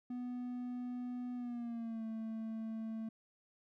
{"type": "tone with pitch glide", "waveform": "triangle", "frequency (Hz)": [246.9, 222.5], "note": ["B3", "A3"], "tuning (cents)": [0, 20], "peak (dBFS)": -37, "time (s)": [0.1, 3.09], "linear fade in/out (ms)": 5, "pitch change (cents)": -180, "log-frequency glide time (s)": [1.35, 2.04], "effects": []}